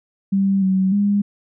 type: tone with pitch steps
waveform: sine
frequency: 195.4 / 189.4 / 203 Hz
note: G3 / F#3 / G#3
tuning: -5 / +41 / -39 cents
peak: -14 dBFS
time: 0.32-1.22 s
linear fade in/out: 10 ms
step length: 300 ms
effects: none